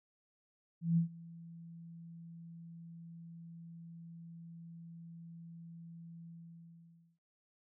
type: tone with ADSR envelope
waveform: sine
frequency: 167.3 Hz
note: E3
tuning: 26 cents sharp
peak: -25 dBFS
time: 0.81-7.19 s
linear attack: 160 ms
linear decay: 110 ms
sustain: -23 dB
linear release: 920 ms
effects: none